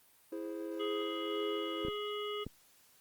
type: chord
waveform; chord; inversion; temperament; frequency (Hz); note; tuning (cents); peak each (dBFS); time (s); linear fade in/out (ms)
triangle; E augmented; none; equal; 329.6 / 415.3 / 523.3; E4 / G#4 / B#4; 0 / 0 / 0; -38 / -42 / -42; 0.32-1.89; 5
type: harmonic tone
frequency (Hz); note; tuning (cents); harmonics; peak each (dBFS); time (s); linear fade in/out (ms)
417.1; G#4; +7; 1 / 3 / 5 / 7 / 8; -38 / -43 / -49 / -44 / -50; 0.79-2.45; 20
type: clicks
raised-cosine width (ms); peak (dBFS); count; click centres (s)
3; -28; 3; 1.85 / 1.884 / 2.466
effects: white hiss -65 dBFS RMS until 3 s + Opus 32 kbps